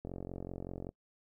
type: click train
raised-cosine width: 2 ms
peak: -28 dBFS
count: 39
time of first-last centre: 0.05-0.891 s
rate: 45.2 Hz
effects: noise-tail reverb RT60 0.1 s tail -25 dB re dry